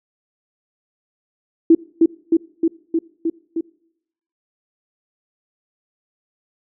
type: tone with echo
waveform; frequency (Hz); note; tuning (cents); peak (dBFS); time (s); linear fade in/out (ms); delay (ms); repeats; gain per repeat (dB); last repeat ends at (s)
sine; 329.6; E4; 0; -6; 1.7-1.75; 5; 310; 6; -2; 3.61
effects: noise-tail reverb RT60 0.8 s tail -24 dB re dry